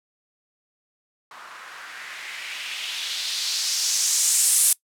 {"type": "noise with low-pass filter sweep", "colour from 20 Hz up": "violet", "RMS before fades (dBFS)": -25, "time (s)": [1.31, 4.73], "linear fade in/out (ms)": 2, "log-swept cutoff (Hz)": [1100, 9900], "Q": 2.1, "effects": ["noise-tail reverb RT60 0.1 s tail -22 dB re dry"]}